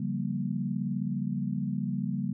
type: chord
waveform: sine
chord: G half-diminished seventh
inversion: second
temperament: just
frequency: 141.12 / 176.4 / 196 / 235.2 Hz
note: Db3 / F3 / G3 / Bb3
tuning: +31 / +18 / 0 / +16 cents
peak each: -34 / -36 / -32 / -34 dBFS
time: 0-2.33 s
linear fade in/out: 5 ms
effects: none